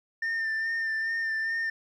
sine tone with vibrato, 1800 Hz, A6, 39 cents sharp, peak -24 dBFS, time 0.22-1.7 s, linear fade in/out 5 ms, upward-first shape sine, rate 2.4 Hz, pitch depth 25 cents each way, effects tanh soft clip ceiling -26 dBFS + 11-bit

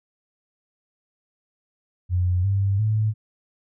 sine tone with pitch steps, 89.9 / 98.6 / 108.15 Hz, F#2 / G2 / A2, -49 / +11 / -29 cents, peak -18 dBFS, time 2.09-3.14 s, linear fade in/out 50 ms, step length 350 ms, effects none

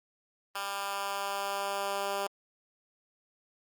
10% pulse tone with high-pass filter sweep, 198.8 Hz, G3, 25 cents sharp, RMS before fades -34 dBFS, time 0.55-2.27 s, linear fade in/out 5 ms, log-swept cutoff 1100 to 490 Hz, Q 1.1, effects Opus 32 kbps

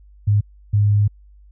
sine tone bursts at uneven times, 103.3 Hz, G#2, 9 cents flat, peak -12 dBFS, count 2, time 0.27-0.41 / 0.73-1.08 s, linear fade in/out 10 ms, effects added 50 Hz sine -44 dBFS peak until 1.51 s

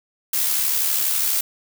blue noise with amplitude modulation, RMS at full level -19 dBFS, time 0.33-1.41 s, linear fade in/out 5 ms, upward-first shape sine, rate 72.1 Hz, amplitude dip 40%, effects none

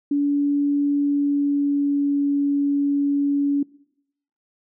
sine tone with pitch glide, 286.2 to 283.7 Hz, D4 to C#4, -45 to +40 cents, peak -17 dBFS, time 0.11-3.63 s, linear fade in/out 5 ms, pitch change -15 cents, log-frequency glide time 0.93-2.32 s, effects noise-tail reverb RT60 0.8 s tail -23 dB re dry

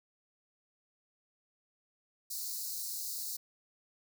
white high-pass noise, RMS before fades -39 dBFS, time 2.3-3.37 s, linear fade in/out 10 ms, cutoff 4000 Hz, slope 96 dB/octave, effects none

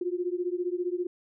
sine beating tone pair, 350 / 365 Hz, F4 / F#4, +4 / -24 cents, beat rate 15 Hz, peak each -30 / -31 dBFS, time 0.01-1.07 s, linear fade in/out 5 ms, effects none

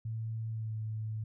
sine tone with pitch glide, 111.9 to 109.22 Hz, A2 to A2, +30 to -12 cents, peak -34 dBFS, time 0.05-1.24 s, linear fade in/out 5 ms, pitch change -42 cents, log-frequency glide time 0.47-0.76 s, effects none

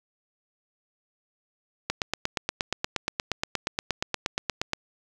click train, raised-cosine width 0.2 ms, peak -8 dBFS, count 25, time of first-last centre 1.9-4.734 s, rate 8.47 Hz, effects 7-bit

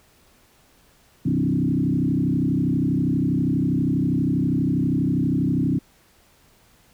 sine tone with frequency modulation, 214.3 Hz, A3, 45 cents flat, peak -18 dBFS, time 1.25-5.79 s, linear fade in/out 10 ms, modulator 32.4 Hz, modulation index 2.8, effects pink hiss -57 dBFS RMS until 6.93 s

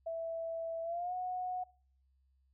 sine tone with pitch glide, 659.3 to 731.5 Hz, E5 to F#5, 0 to -20 cents, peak -35 dBFS, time 0.06-1.64 s, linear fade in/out 10 ms, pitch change +180 cents, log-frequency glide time 0.83-1.14 s, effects noise-tail reverb RT60 0.5 s tail -23 dB re dry + added 66 Hz sine -69 dBFS peak until 2.53 s

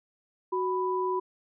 sine tone pair together, 371.1 / 990.7 Hz, F#4 / B5, +5 / +5 cents, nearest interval octave + perfect fourth, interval 1700 cents, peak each -28 / -29 dBFS, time 0.52-1.2 s, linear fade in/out 10 ms, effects none

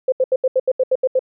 sine tone bursts, 518 Hz, C5, 17 cents flat, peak -12 dBFS, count 10, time 0.08-1.193 s, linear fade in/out 5 ms, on 42 ms, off 77 ms, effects none

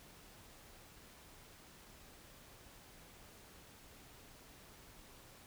silence, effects pink hiss -59 dBFS RMS until 5.46 s

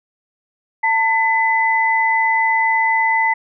sine tone pair together, 896 / 2009 Hz, A5 / B6, +31 / +29 cents, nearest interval octave + major second, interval 1398 cents, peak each -16 dBFS, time 0.83-3.34 s, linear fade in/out 10 ms, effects none

